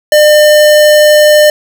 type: tone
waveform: square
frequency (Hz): 602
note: D5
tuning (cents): +43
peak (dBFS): -3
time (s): 0.12-1.5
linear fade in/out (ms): 2
effects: none